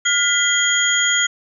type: tone cluster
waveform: sine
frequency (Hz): 1420 / 1997 / 3240 / 6800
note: F6 / B6 / G#7 / G#8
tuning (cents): +28 / +19 / -43 / +40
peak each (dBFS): -20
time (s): 0.05-1.27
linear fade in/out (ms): 10
effects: none

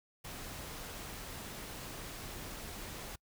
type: noise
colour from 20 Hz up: pink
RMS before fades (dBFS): -45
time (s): 0.24-3.16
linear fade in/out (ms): 10
effects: noise-tail reverb RT60 0.1 s tail -26 dB re dry

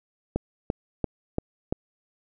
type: click train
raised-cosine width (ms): 2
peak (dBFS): -11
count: 5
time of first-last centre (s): 0.36-1.725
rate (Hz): 2.93
effects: none

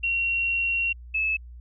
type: tone pair in turn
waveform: sine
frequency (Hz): 2741 / 2604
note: F7 / E7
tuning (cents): -33 / -22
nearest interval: minor second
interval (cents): 89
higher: first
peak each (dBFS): -22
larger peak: neither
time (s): 0.03-0.93 / 1.14-1.37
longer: first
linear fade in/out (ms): 10
effects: added 60 Hz sine -40 dBFS peak until 1.6 s

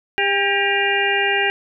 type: harmonic tone with a mistuned harmonic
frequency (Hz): 400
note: G4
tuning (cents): +35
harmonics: 1 / 2 / 4 / 5 / 6 / 7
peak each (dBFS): -23 / -23 / -23 / -23 / -23 / -23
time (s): 0.18-1.5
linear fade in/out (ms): 0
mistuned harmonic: 5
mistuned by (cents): -70
effects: none

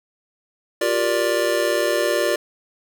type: chord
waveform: square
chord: G minor seventh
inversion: third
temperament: just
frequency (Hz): 352.8 / 392 / 470.4 / 588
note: F4 / G4 / Bb4 / D5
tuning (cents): +18 / 0 / +16 / +2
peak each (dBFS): -25 / -27 / -26 / -22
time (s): 0.81-2.36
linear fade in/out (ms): 5
effects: none

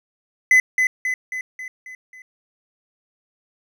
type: tone with echo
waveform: triangle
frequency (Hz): 2020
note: B6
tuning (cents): +39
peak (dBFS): -8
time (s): 0.51-0.6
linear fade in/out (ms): 2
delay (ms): 270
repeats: 6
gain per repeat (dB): -5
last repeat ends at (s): 2.22
effects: none

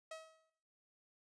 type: tone with exponential decay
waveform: sawtooth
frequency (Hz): 640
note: D#5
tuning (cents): +49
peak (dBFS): -40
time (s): 0.11-0.5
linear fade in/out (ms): 5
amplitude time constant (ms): 83
effects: noise-tail reverb RT60 0.7 s tail -17 dB re dry + resampled to 22050 Hz

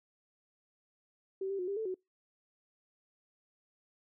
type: tone with pitch steps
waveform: sine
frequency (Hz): 384.3 / 393.1 / 361.6 / 398.1 / 441.5 / 371.5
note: G4 / G4 / F#4 / G4 / A4 / F#4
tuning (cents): -34 / +5 / -40 / +27 / +6 / +7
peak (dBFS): -33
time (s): 1.41-1.944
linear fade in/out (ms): 5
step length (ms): 89
effects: noise-tail reverb RT60 0.2 s tail -26 dB re dry

